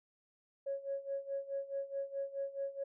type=tone with tremolo; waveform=sine; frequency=552 Hz; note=C#5; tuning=7 cents flat; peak=-33 dBFS; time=0.66-2.84 s; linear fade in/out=10 ms; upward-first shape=sine; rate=4.7 Hz; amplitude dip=85%; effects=tanh soft clip ceiling -29 dBFS